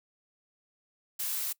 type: noise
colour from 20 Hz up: blue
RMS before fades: -33 dBFS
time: 1.19-1.53 s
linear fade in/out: 10 ms
effects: noise-tail reverb RT60 0.1 s tail -23 dB re dry